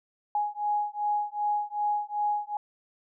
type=beating tone pair; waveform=sine; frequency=831 / 833.6 Hz; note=G#5 / G#5; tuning=+1 / +6 cents; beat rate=2.6 Hz; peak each=-29 dBFS; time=0.35-2.57 s; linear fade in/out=2 ms; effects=none